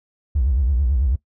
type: tone with vibrato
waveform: triangle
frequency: 65.41 Hz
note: C2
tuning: in tune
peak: -12 dBFS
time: 0.35-1.16 s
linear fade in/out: 10 ms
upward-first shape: sine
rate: 9.1 Hz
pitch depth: 220 cents each way
effects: noise-tail reverb RT60 0.1 s tail -21 dB re dry + tanh soft clip ceiling -12 dBFS